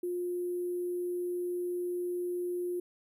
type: tone with sample-and-hold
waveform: sine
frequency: 354.5 Hz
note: F4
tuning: 26 cents sharp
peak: -31 dBFS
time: 0.03-2.8 s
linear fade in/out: 5 ms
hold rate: 11025 Hz
effects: none